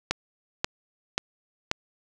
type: click train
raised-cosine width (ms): 0.2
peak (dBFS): -6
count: 4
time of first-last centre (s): 0.11-1.714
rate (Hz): 1.87
effects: none